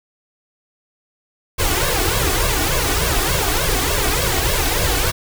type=noise with flanger; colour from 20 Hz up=pink; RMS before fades=-18 dBFS; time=1.58-5.12 s; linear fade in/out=20 ms; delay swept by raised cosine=1.8 to 2.72 ms; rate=3.4 Hz; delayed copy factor=+0.85; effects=none